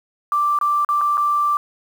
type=tone with dropouts; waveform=sine; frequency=1174.7 Hz; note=D6; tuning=in tune; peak=-15 dBFS; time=0.32-1.57 s; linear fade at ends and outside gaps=1 ms; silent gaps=0.588-0.612 / 0.848-0.889 / 1.011-1.014 / 1.172-1.178 s; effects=7-bit